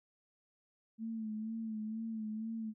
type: tone with vibrato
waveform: sine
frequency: 220.4 Hz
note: A3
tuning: 3 cents sharp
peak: -37 dBFS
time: 0.98-2.74 s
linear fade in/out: 50 ms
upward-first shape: sine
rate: 2.1 Hz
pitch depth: 46 cents each way
effects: none